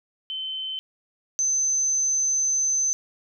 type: tone pair in turn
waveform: sine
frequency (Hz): 3071 / 6156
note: G7 / G8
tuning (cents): -36 / -32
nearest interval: octave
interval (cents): 1204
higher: second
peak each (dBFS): -28 / -20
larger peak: second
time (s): 0.3-0.79 / 1.39-2.93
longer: second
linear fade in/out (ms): 0
effects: none